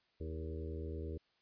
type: harmonic tone with a mistuned harmonic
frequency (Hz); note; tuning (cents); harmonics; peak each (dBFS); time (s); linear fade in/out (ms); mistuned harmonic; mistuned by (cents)
80.3; E2; -45; 1 / 2 / 3 / 4 / 5 / 6 / 7; -41 / -52 / -52 / -49 / -48 / -50 / -58; 0.2-1.18; 10; 6; -40
effects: white hiss -75 dBFS RMS until 1.41 s + resampled to 11025 Hz